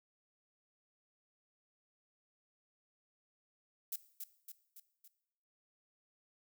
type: noise with echo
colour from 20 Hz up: violet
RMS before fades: -39 dBFS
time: 3.92-3.96 s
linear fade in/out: 5 ms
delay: 280 ms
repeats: 4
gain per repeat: -5 dB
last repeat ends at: 5.08 s
effects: noise-tail reverb RT60 0.8 s tail -17 dB re dry